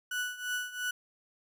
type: tone with tremolo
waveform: 35% pulse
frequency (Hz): 1480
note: F#6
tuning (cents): 0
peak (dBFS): -28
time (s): 0.11-0.91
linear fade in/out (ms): 5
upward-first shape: triangle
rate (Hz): 2.9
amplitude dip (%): 85
effects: none